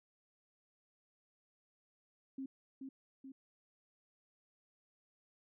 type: tone with echo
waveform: sine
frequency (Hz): 267.8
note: C4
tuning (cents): +40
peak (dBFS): -40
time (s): 2.38-2.46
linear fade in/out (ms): 5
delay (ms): 430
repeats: 2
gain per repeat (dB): -4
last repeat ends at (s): 3.32
effects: none